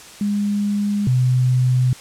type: tone pair in turn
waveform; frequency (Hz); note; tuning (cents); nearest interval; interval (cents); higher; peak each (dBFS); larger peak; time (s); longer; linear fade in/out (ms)
sine; 204.6 / 126.7; G#3 / B2; -26 / +45; minor sixth; 829; first; -17 / -13; second; 0.21-1.07 / 1.07-1.93; neither; 2
effects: white hiss -40 dBFS RMS until 2 s + low-pass 9000 Hz 12 dB/octave